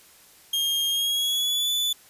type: tone with pitch glide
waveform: 40% pulse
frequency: 3227 to 3479 Hz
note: G7 to A7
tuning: +50 to -20 cents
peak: -21 dBFS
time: 0.53-1.93 s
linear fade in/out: 5 ms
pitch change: +130 cents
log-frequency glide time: 0.89-1.71 s
effects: white hiss -53 dBFS RMS until 2.09 s + resampled to 32000 Hz